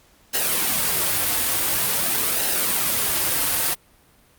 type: noise with flanger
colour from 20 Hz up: white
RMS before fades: -21 dBFS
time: 0.33-3.75 s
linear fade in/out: 20 ms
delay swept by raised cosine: 0.86 to 5.06 ms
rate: 0.47 Hz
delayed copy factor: -0.5
effects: pink hiss -56 dBFS RMS until 4.38 s + Opus 48 kbps